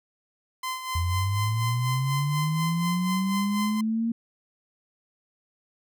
sawtooth tone with tremolo, 1032 Hz, C6, 24 cents flat, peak -24 dBFS, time 0.63-3.81 s, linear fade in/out 5 ms, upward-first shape sine, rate 4.1 Hz, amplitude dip 60%
sine linear sweep, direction up, 83.1 to 232.3 Hz, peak -23 dBFS, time 0.95-4.12 s, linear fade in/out 5 ms
effects none

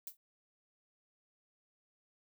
violet noise with exponential decay, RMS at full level -39 dBFS, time 0.07-0.17 s, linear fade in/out 2 ms, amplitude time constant 21 ms, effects none

